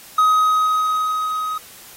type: tone with level ramp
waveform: triangle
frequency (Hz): 1260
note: D#6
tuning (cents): +21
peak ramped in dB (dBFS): -9 to -20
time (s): 0.18-1.58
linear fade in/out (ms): 5
effects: white hiss -42 dBFS RMS until 1.96 s + AAC 48 kbps